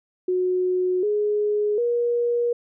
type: tone with pitch steps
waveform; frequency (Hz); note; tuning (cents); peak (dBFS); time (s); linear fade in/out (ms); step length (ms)
sine; 365.8 / 417.8 / 477.1; F#4 / G#4 / A#4; -20 / +10 / +40; -19; 0.28-2.53; 5; 750
effects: none

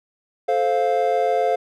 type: chord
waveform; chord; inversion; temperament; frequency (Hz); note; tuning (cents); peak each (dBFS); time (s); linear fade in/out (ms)
triangle; F major; first; just; 436.5 / 523.8 / 698.5; A4 / C5 / F5; -14 / +2 / 0; -21 / -20 / -18; 0.48-1.56; 10
effects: none

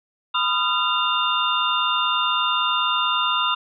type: tone cluster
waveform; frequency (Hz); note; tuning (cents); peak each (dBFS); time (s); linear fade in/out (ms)
sine; 1003 / 1232 / 1372 / 2792 / 3612; B5 / D#6 / F6 / F7 / A7; +26 / -17 / -31 / -1 / +45; -25; 0.34-3.55; 10
effects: none

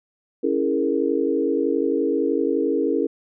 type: chord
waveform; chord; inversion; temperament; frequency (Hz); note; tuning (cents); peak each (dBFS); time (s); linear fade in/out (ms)
sine; A# half-diminished seventh; first; equal; 277.2 / 329.6 / 415.3 / 466.2; C#4 / E4 / G#4 / A#4; 0 / 0 / 0 / 0; -24; 0.43-3.07; 10
effects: none

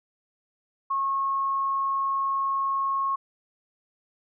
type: tone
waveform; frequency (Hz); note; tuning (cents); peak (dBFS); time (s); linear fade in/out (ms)
sine; 1090; C#6; -29; -23; 0.9-3.16; 10
effects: none

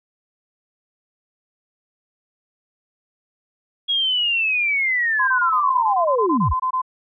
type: linear sweep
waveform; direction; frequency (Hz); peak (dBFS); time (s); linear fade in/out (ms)
sine; down; 3322 to 35.15; -17; 3.88-6.54; 20
type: tone bursts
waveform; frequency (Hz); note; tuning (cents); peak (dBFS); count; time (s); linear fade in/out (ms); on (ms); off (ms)
sine; 1028; C6; -31; -18; 15; 5.19-6.818; 10; 88; 22
effects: none

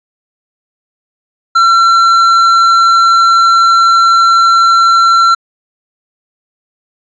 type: tone with hard clipping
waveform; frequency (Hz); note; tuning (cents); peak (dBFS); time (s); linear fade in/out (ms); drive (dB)
sine; 1356; E6; +49; -6; 1.55-5.35; 10; 7
effects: resampled to 16000 Hz

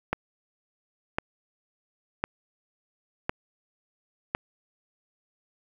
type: click train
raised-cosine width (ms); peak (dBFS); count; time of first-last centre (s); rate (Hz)
0.5; -10; 5; 0.13-4.349; 0.948
effects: 8-bit

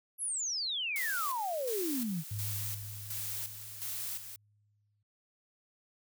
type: exponential sweep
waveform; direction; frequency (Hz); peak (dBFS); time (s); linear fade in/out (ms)
sine; down; 11540 to 150; -32; 0.18-2.24; 50
type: noise with tremolo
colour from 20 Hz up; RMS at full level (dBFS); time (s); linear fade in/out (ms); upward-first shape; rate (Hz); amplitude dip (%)
blue; -38; 0.96-4.36; 0; square; 1.4; 60
type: tone with exponential decay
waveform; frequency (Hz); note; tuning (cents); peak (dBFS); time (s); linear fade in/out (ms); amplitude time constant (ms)
sine; 103.83; G#2; 0; -34; 2.31-5.03; 5; 590
effects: none

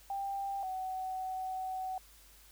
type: tone pair in turn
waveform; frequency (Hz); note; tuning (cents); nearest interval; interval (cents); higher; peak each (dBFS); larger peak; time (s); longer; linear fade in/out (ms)
sine; 790 / 751.6; G5 / F#5; +13 / +27; minor second; 86; first; -34 / -35; first; 0.1-0.63 / 0.63-1.98; second; 2
effects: added 50 Hz sine -61 dBFS peak until 2.51 s + white hiss -60 dBFS RMS until 2.51 s

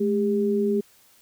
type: tone pair together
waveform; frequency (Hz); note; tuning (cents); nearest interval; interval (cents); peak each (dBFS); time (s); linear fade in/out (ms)
sine; 213 / 402.1; G#3 / G4; +44 / +44; major seventh; 1100; -23 / -22; 0-0.81; 10
effects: white hiss -57 dBFS RMS until 1.21 s

